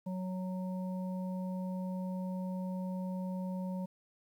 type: harmonic tone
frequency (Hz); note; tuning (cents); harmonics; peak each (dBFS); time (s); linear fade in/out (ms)
185; F#3; 0; 1 / 3 / 5; -35 / -45 / -49; 0.06-3.86; 10
effects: 11-bit